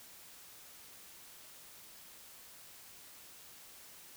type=silence; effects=white hiss -55 dBFS RMS until 4.16 s